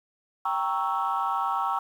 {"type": "chord", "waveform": "sine", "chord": "G diminished seventh", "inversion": "none", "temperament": "equal", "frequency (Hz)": [784, 932.3, 1108.7, 1318.5], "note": ["G5", "Bb5", "Db6", "Fb6"], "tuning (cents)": [0, 0, 0, 0], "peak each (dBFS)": -29, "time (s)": [0.45, 1.79], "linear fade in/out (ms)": 5, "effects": ["tanh soft clip ceiling -17 dBFS", "9-bit"]}